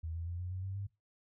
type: tone with pitch steps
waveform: sine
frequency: 81 / 83.81 / 86.71 / 89.72 / 92.83 / 96.05 / 99.38 Hz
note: E2 / E2 / F2 / F2 / F#2 / G2 / G2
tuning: -30 / +29 / -12 / +47 / +6 / -35 / +24 cents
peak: -37 dBFS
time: 0.03-0.87 s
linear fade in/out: 10 ms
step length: 120 ms
effects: noise-tail reverb RT60 0.2 s tail -18 dB re dry